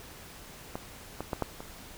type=clicks; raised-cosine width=1 ms; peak=-20 / -20 / -16 / -14 / -26 dBFS; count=5; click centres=0.755 / 1.206 / 1.332 / 1.423 / 1.605 s; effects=pink hiss -48 dBFS RMS until 1.97 s